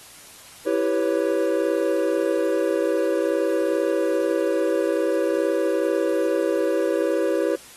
triangle chord, C# half-diminished seventh, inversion first, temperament equal, 329.6 / 392 / 493.9 / 554.4 Hz, E4 / G4 / B4 / C#5, 0 / 0 / 0 / 0 cents, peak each -23 dBFS, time 0.66-7.56 s, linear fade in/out 10 ms, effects white hiss -45 dBFS RMS until 7.76 s + AAC 32 kbps

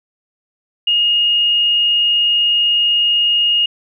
sine tone, 2856 Hz, F7, 38 cents sharp, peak -11 dBFS, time 0.87-3.66 s, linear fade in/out 5 ms, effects none

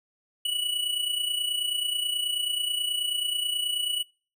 square tone with amplitude modulation, 2943 Hz, F#7, 10 cents flat, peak -24 dBFS, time 0.45-4.03 s, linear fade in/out 5 ms, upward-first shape sine, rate 29.3 Hz, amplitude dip 60%, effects noise-tail reverb RT60 0.4 s tail -26 dB re dry

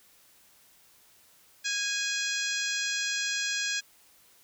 harmonic tone with a mistuned harmonic, 832 Hz, G#5, 3 cents sharp, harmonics 2 / 3 / 4 / 5 / 6 / 7 / 8 / 9, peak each -33 / -35 / -36 / -37 / -38 / -38 / -39 / -40 dBFS, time 1.64-3.81 s, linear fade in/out 20 ms, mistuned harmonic 2, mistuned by -23 cents, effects white hiss -60 dBFS RMS until 4.43 s

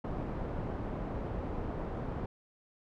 pink low-pass noise, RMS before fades -37 dBFS, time 0.04-2.26 s, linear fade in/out 5 ms, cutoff 820 Hz, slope 12 dB/octave, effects none

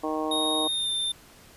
harmonic tone, 155.56 Hz, D#3, in tune, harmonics 2 / 3 / 4 / 5 / 6 / 7, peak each -30 / -33 / -33 / -34 / -37 / -35 dBFS, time 0.03-0.68 s, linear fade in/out 10 ms
square tone with pitch glide, 3729 to 3587 Hz, A#7 to A7, 0 to +33 cents, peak -26 dBFS, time 0.31-1.12 s, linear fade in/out 5 ms, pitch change -67 cents, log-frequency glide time 0.61-0.91 s
effects pink hiss -52 dBFS RMS until 1.56 s + resampled to 32000 Hz

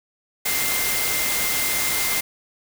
sine tone in noise, 2093 Hz, C7, in tune, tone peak -28 dBFS, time 0.45-2.21 s, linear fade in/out 10 ms, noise white, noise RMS -23 dBFS, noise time 0.45-2.21 s, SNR -8 dB, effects none

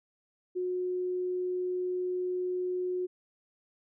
sine tone, 363.5 Hz, F#4, 31 cents flat, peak -29 dBFS, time 0.55-3.07 s, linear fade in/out 20 ms, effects none

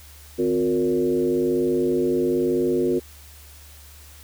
sine tone with frequency modulation, 360 Hz, F#4, 47 cents flat, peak -18 dBFS, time 0.38-3 s, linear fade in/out 20 ms, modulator 101 Hz, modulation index 1.1, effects added 73 Hz sine -45 dBFS peak until 4.23 s + white hiss -48 dBFS RMS until 4.23 s

